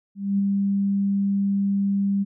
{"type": "tone with ADSR envelope", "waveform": "sine", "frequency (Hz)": 198.5, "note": "G3", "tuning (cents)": 22, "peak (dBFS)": -17, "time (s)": [0.15, 2.25], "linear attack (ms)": 240, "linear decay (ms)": 10, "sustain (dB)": -2, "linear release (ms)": 29, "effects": []}